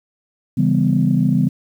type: chord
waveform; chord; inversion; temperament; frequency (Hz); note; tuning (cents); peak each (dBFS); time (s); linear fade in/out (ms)
sine; C# half-diminished seventh; none; just; 138.59 / 166.31 / 199.57 / 249.5; C#3 / E3 / G3 / B3; 0 / +16 / +31 / +18; -18; 0.57-1.49; 10
effects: tanh soft clip ceiling -3 dBFS + 8-bit